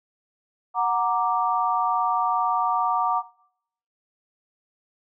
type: chord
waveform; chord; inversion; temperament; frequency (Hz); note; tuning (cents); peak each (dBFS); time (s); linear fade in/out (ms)
sine; Gb augmented; none; equal with one note detuned; 737 / 932.3 / 1174.7; Gb5 / Bb5 / D6; -7 / 0 / 0; -24; 0.74-3.23; 50
effects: noise-tail reverb RT60 0.7 s tail -20 dB re dry